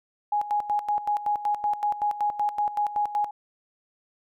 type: tone with tremolo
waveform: sine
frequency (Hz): 830.6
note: G#5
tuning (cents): 0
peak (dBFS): -21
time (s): 0.32-3.31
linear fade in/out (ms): 5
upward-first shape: square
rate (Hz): 5.3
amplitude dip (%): 75
effects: none